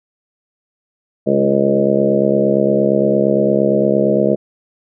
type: harmonic tone with a mistuned harmonic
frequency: 68.7 Hz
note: C#2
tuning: 15 cents flat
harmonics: 2 / 3 / 4 / 5 / 6 / 7 / 8 / 9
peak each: -25 / -17 / -25 / -19 / -21 / -18 / -20 / -18 dBFS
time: 1.26-4.36 s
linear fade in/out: 20 ms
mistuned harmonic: 5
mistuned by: +15 cents
effects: none